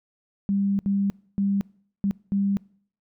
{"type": "tone bursts at uneven times", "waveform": "sine", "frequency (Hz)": 198.5, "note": "G3", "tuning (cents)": 22, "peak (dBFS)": -20, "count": 5, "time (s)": [[0.49, 0.79], [0.86, 1.1], [1.38, 1.61], [2.04, 2.11], [2.32, 2.57]], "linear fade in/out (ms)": 0, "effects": ["noise-tail reverb RT60 0.6 s tail -25 dB re dry"]}